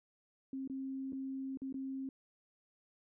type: tone with dropouts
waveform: sine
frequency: 267.2 Hz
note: C4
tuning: 36 cents sharp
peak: -38 dBFS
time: 0.53-2.09 s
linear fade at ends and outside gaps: 2 ms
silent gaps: 0.676-0.698 / 1.123-1.13 / 1.573-1.618 / 1.726-1.742 s
effects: none